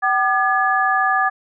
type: tone cluster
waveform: sine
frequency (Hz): 763 / 1203 / 1696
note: G5 / D6 / G#6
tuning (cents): -47 / +41 / +36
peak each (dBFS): -19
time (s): 0.02-1.3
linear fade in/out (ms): 20
effects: none